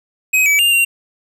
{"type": "tone with pitch steps", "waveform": "square", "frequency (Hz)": [2529, 2291, 2800, 2761], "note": ["D#7", "D7", "F7", "F7"], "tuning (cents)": [28, -44, 4, -20], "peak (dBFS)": -11, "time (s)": [0.33, 0.85], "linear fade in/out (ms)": 10, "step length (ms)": 130, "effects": []}